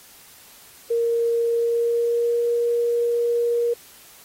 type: tone with pitch glide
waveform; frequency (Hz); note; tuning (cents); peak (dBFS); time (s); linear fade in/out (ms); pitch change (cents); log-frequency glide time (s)
sine; 466.2 to 473; A#4 to A#4; 0 to +25; -18; 0.9-3.74; 10; +25; 1.51-2.43
effects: white hiss -48 dBFS RMS until 4.24 s + AAC 48 kbps